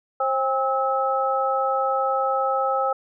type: tone cluster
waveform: sine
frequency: 532 / 802 / 1297 Hz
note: C5 / G5 / E6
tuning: +29 / +39 / -28 cents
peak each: -24 dBFS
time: 0.2-2.93 s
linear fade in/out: 5 ms
effects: none